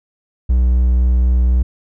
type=tone with vibrato; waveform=triangle; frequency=61.74 Hz; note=B1; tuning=in tune; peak=-8 dBFS; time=0.49-1.63 s; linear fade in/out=10 ms; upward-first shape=triangle; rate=4 Hz; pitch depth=11 cents each way; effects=none